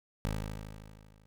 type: tone with level ramp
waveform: 15% pulse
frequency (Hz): 52.8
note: G#1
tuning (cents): +29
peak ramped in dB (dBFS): -24 to -54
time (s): 0.25-1.26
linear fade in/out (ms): 0
effects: none